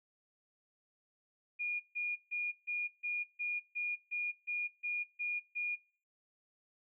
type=tone bursts; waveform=sine; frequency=2433 Hz; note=D#7; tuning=39 cents flat; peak=-34 dBFS; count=12; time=1.59-5.76 s; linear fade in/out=20 ms; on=210 ms; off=150 ms; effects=noise-tail reverb RT60 0.4 s tail -21 dB re dry